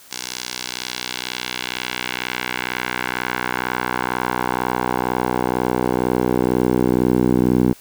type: tone with band-pass filter sweep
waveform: 10% pulse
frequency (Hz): 62.1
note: B1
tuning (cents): +10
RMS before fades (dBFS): -21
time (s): 0.11-7.73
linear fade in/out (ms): 5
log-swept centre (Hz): 6000 to 270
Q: 1.2
effects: white hiss -46 dBFS RMS until 7.8 s